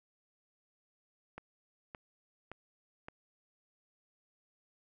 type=click train; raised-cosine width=0.5 ms; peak=-29 dBFS; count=4; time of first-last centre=1.38-3.085 s; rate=1.76 Hz; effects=none